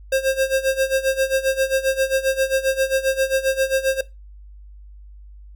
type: tone with tremolo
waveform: square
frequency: 533 Hz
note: C5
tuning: 32 cents sharp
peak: -15 dBFS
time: 0.12-4.01 s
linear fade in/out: 5 ms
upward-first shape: sine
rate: 7.5 Hz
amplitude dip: 85%
effects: noise-tail reverb RT60 0.2 s tail -18 dB re dry + added 50 Hz sine -39 dBFS peak until 5.55 s